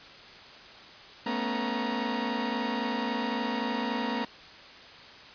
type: tone cluster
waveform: sawtooth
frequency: 221.7 / 245.4 / 275.5 / 940 Hz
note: A3 / B3 / C#4 / A#5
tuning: +13 / -11 / -11 / +14 cents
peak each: -30 / -29 / -33 / -30 dBFS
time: 1.26-4.25 s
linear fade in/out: 5 ms
effects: white hiss -48 dBFS RMS until 5.34 s + resampled to 11025 Hz